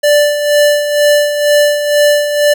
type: tone with tremolo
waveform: square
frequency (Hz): 587.3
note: D5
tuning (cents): 0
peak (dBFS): -6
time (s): 0.03-2.54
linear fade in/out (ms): 10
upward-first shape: sine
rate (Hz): 2.1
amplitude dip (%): 60
effects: none